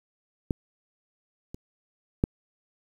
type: clicks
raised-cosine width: 3 ms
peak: -12 / -25 / -8 dBFS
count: 3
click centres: 0.508 / 1.545 / 2.239 s
effects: 8-bit